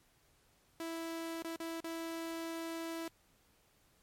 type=tone with dropouts; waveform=sawtooth; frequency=329.6 Hz; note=E4; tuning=in tune; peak=-35 dBFS; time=0.8-3.08 s; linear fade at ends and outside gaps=2 ms; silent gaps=1.423-1.446 / 1.561-1.601 / 1.804-1.842 s; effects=pink hiss -70 dBFS RMS until 4.02 s + MP3 64 kbps